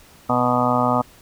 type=harmonic tone; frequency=123.6 Hz; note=B2; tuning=2 cents sharp; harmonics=1 / 2 / 4 / 5 / 6 / 7 / 8 / 9 / 10; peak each=-27 / -22 / -27 / -24 / -24 / -25 / -27 / -27 / -23 dBFS; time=0.29-1.02 s; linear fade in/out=10 ms; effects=pink hiss -49 dBFS RMS until 1.21 s